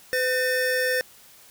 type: tone pair together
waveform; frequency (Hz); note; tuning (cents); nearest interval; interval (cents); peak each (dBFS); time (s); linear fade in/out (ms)
square; 507 / 1806.7; B4 / A6; +45 / +45; octave + minor seventh; 2200; -25; 0.13-1.01; 0
effects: white hiss -51 dBFS RMS until 1.5 s